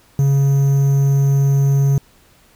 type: tone with quantisation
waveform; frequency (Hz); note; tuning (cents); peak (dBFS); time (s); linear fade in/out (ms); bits
triangle; 138.59; C#3; 0; -9; 0.19-1.98; 2; 6
effects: pink hiss -52 dBFS RMS until 2.55 s